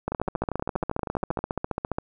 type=two click trains; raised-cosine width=1 ms; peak=-12 / -15 dBFS; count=29 / 17; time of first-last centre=0.08-1.985 / 0.12-1.39 s; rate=14.7 / 12.6 Hz; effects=none